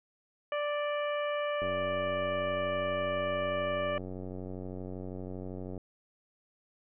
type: harmonic tone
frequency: 587.3 Hz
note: D5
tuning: in tune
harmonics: 1 / 2 / 3 / 4 / 5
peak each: -31 / -37 / -41 / -43 / -45 dBFS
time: 0.52-3.98 s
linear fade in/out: 2 ms
type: click train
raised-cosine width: 2 ms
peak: -28 dBFS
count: 386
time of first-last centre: 1.62-5.778 s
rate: 92.6 Hz
effects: none